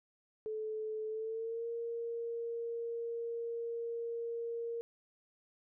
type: tone with pitch glide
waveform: sine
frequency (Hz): 434.2 to 465.4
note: A4 to A#4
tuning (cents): -23 to -3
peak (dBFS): -36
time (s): 0.46-4.81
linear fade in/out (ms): 0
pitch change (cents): +120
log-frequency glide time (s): 1.08-1.67
effects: none